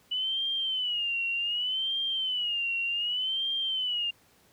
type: tone with vibrato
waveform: sine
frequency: 2957 Hz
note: F#7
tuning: 2 cents flat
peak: -27 dBFS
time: 0.11-4.11 s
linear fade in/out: 10 ms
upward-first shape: sine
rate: 0.66 Hz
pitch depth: 130 cents each way
effects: pink hiss -62 dBFS RMS until 4.52 s + high-pass 80 Hz 12 dB/octave